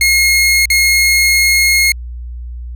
sawtooth tone with dropouts, 2154 Hz, C7, 50 cents sharp, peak -5 dBFS, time 0.01-1.92 s, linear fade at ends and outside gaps 2 ms, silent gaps 0.656-0.701 s, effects added 60 Hz sine -23 dBFS peak until 2.75 s

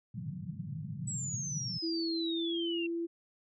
white band-pass noise, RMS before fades -40 dBFS, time 0.14-1.79 s, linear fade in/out 10 ms, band 110 to 180 Hz, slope 48 dB/octave
sine exponential sweep, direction down, 7902 to 2700 Hz, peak -36 dBFS, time 1.07-2.87 s, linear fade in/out 10 ms
sine tone with pitch glide, 329.6 to 337.1 Hz, E4 to E4, 0 to +39 cents, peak -32 dBFS, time 1.82-3.07 s, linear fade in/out 20 ms, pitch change +39 cents, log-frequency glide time 2.31-2.57 s
effects none

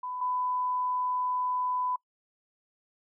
sine tone pair in turn, 1000 / 1000 Hz, B5 / B5, +21 / +21 cents, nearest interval unison, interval 0 cents, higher neither, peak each -33 / -27 dBFS, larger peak second, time 0.03-0.21 / 0.21-1.96 s, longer second, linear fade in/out 5 ms, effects noise-tail reverb RT60 0.1 s tail -24 dB re dry

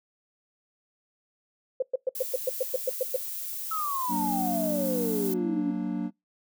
sine tone bursts, 518 Hz, C5, 17 cents flat, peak -22 dBFS, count 11, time 1.8-3.164 s, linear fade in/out 5 ms, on 24 ms, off 110 ms
violet noise, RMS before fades -35 dBFS, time 2.15-5.34 s, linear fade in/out 5 ms
sine exponential sweep, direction down, 1318.5 to 277.2 Hz, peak -28 dBFS, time 3.71-5.71 s, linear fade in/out 5 ms
triangle chord, Gb augmented, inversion none, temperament equal, 185 / 233.1 / 293.7 Hz, Gb3 / Bb3 / D4, 0 / 0 / 0 cents, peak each -30 dBFS, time 4.08-6.11 s, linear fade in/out 50 ms
effects noise-tail reverb RT60 0.2 s tail -26 dB re dry

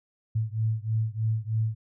sine beating tone pair, 109.2 / 112.4 Hz, A2 / A2, -13 / +37 cents, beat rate 3.2 Hz, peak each -27 / -28 dBFS, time 0.35-1.75 s, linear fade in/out 10 ms, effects none

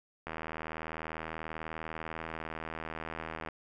click train, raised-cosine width 0.5 ms, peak -23 dBFS, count 259, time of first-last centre 0.27-3.487 s, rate 80.2 Hz, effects none

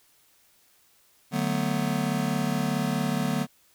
square chord, B minor seventh, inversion first, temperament just, 148.16 / 185.21 / 222.2 / 246.9 Hz, D3 / F#3 / A3 / B3, +16 / +2 / +17 / 0 cents, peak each -31 dBFS, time 1.31-3.47 s, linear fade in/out 50 ms, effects white hiss -62 dBFS RMS until 3.74 s

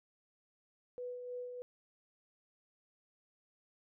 sine tone with tremolo, 493.9 Hz, B4, in tune, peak -39 dBFS, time 0.98-1.62 s, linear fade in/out 0 ms, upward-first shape sine, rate 3.2 Hz, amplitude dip 40%, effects none

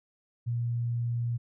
sine tone, 118.7 Hz, A#2, 32 cents sharp, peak -27 dBFS, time 0.46-1.38 s, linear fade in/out 20 ms, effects none

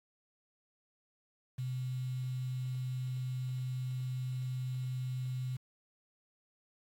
sine tone with quantisation, 128 Hz, C3, 38 cents flat, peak -34 dBFS, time 1.58-5.57 s, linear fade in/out 10 ms, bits 9, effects AAC 64 kbps

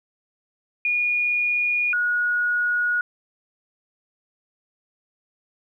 sine tone pair in turn, 2441 / 1451.4 Hz, D#7 / F#6, -34 / -34 cents, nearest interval major sixth, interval 900 cents, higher first, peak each -19 / -19 dBFS, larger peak neither, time 0.85-1.93 / 1.93-3.01 s, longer neither, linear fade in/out 2 ms, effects 10-bit

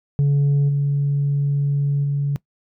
sine tone with level steps, 142.1 Hz, C#3, 43 cents sharp, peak -11 / -15 / -17 dBFS, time 0.19-2.36 s, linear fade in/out 0 ms, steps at 0.68 / 2.03 s, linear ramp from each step 20 ms, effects noise-tail reverb RT60 0.1 s tail -21 dB re dry + tanh soft clip ceiling -13 dBFS

